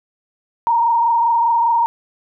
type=tone with frequency modulation; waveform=sine; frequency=932.3 Hz; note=A#5; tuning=in tune; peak=-12 dBFS; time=0.67-1.86 s; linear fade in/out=0 ms; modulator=25 Hz; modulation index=0.95; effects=none